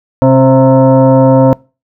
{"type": "tone with frequency modulation", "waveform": "sine", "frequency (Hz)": 130.81, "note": "C3", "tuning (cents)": 0, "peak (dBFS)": -3, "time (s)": [0.22, 1.53], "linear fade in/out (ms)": 0, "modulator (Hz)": 397, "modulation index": 1.5, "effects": ["noise-tail reverb RT60 0.3 s tail -24 dB re dry"]}